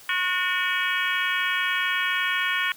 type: harmonic tone with a mistuned harmonic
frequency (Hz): 364.1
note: F#4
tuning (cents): -28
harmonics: 3 / 4 / 5 / 6 / 7 / 8 / 9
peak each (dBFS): -31 / -28 / -27 / -29 / -33 / -33 / -33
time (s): 0.09-2.72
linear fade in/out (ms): 2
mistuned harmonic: 6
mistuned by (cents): +62
effects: white hiss -48 dBFS RMS until 2.76 s